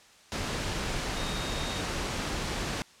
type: tone in noise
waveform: sine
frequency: 3729 Hz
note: A#7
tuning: in tune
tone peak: -40 dBFS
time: 1.17-1.81 s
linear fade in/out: 0 ms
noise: pink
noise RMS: -32 dBFS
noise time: 0.32-2.82 s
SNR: -11 dB
effects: white hiss -56 dBFS RMS until 3 s + low-pass 7000 Hz 12 dB/octave